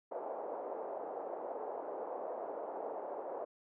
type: band-pass noise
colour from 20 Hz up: pink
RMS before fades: -42 dBFS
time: 0.11-3.45 s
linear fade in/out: 10 ms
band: 460 to 780 Hz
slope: 24 dB/octave
effects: none